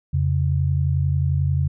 sine tone pair together, 86.45 / 137.7 Hz, F2 / C#3, -17 / -11 cents, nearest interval minor sixth, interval 806 cents, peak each -20 dBFS, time 0.13-1.68 s, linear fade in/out 10 ms, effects none

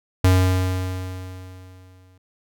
square tone with exponential decay, 92.5 Hz, F#2, in tune, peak -12 dBFS, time 0.24-2.18 s, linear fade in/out 5 ms, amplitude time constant 420 ms, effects none

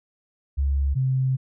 sine tone pair in turn, 69.3 / 131.15 Hz, C#2 / C3, 0 / +4 cents, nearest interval major seventh, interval 1104 cents, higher second, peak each -19 / -19 dBFS, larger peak neither, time 0.57-0.95 / 0.95-1.37 s, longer second, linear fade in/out 20 ms, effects none

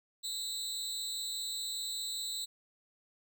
30% pulse tone with amplitude modulation, 3951 Hz, B7, in tune, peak -29 dBFS, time 0.23-2.46 s, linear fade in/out 20 ms, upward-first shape sine, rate 255 Hz, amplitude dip 100%, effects none

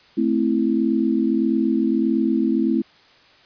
sine chord, A minor, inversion none, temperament equal, 220 / 261.6 / 329.6 Hz, A3 / C4 / E4, 0 / 0 / 0 cents, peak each -21 dBFS, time 0.17-2.82 s, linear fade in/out 10 ms, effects white hiss -52 dBFS RMS until 3.45 s + resampled to 11025 Hz

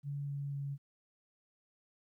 sine tone with pitch steps, 142.3 / 141.32 / 140.34 Hz, C#3 / C#3 / C#3, +46 / +34 / +22 cents, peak -36 dBFS, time 0.03-0.78 s, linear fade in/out 50 ms, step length 250 ms, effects 13-bit

